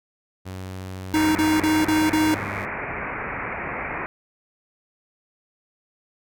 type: tone with pitch glide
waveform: sawtooth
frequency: 93.7 to 100.43 Hz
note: F#2 to G2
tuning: +22 to +42 cents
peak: -28 dBFS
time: 0.45-2.66 s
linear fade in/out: 20 ms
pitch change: +120 cents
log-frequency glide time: 1.38-2.28 s
type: tone bursts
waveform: square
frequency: 311.1 Hz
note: D#4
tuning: in tune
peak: -18 dBFS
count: 5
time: 1.14-2.342 s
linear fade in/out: 0 ms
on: 210 ms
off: 38 ms
type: low-pass noise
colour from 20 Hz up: white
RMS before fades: -30 dBFS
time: 1.15-4.06 s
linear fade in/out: 0 ms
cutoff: 2400 Hz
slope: 96 dB/octave
effects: none